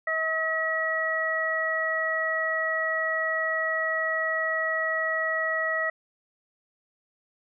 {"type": "harmonic tone", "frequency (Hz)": 641, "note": "E5", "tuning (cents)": -49, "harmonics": [1, 2, 3], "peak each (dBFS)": [-30, -32, -26], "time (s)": [0.07, 5.9], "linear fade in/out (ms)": 5, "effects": []}